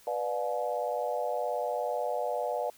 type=chord; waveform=sine; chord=B diminished seventh; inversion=none; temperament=just; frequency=493.9 / 592.7 / 711.2 / 853.4 Hz; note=B4 / D5 / F5 / Ab5; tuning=0 / +16 / +31 / +47 cents; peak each=-34 / -33 / -34 / -37 dBFS; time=0.07-2.7 s; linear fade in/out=2 ms; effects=white hiss -58 dBFS RMS until 2.77 s